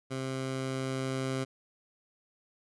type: tone with level ramp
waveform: 15% pulse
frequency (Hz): 132.2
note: C3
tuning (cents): +18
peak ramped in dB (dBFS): -27 to -24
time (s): 0.1-1.45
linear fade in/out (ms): 20
effects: resampled to 24000 Hz